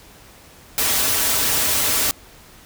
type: noise with comb filter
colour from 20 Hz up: white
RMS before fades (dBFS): -19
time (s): 0.78-2.11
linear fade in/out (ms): 0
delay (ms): 5.6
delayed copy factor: -0.6
effects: pink hiss -46 dBFS RMS until 2.65 s